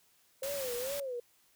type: tone with vibrato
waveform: sine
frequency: 523.3 Hz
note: C5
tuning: in tune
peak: -35 dBFS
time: 0.42-1.2 s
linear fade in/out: 5 ms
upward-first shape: sine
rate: 2.3 Hz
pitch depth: 150 cents each way
type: noise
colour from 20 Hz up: white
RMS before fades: -41 dBFS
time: 0.43-1 s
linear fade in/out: 2 ms
effects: white hiss -68 dBFS RMS until 1.55 s